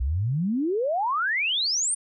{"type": "exponential sweep", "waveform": "sine", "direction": "up", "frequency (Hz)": [58.27, 9397], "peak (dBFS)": -22, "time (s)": [0, 1.95], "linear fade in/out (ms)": 10, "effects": []}